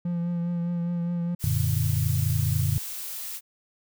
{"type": "tone with vibrato", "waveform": "triangle", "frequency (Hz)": 172.5, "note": "F3", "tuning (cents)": -21, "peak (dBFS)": -23, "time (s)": [0.05, 1.35], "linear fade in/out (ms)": 5, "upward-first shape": "triangle", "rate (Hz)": 4.9, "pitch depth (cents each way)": 27}
{"type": "noise", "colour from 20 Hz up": "blue", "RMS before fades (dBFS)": -35, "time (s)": [1.39, 3.41], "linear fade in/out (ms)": 50}
{"type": "chord", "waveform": "sine", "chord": "Gb augmented", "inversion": "none", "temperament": "equal", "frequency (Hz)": [92.5, 116.54, 146.83], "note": ["Gb2", "Bb2", "D3"], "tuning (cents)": [0, 0, 0], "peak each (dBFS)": -26, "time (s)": [1.44, 2.78], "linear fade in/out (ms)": 0}
{"effects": []}